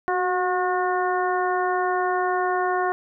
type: harmonic tone with a mistuned harmonic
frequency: 362.2 Hz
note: F#4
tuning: 37 cents flat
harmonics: 1 / 2 / 3 / 4 / 5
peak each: -25 / -24 / -27 / -30 / -33 dBFS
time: 0.08-2.92 s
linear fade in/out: 0 ms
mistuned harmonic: 1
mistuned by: +34 cents
effects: none